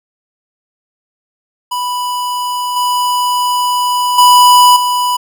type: tone with level steps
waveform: square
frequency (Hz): 987.8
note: B5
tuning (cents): 0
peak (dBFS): -16 / -12 / -4 / -12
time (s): 1.71-5.17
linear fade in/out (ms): 10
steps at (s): 2.76 / 4.18 / 4.76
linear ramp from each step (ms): 5
effects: none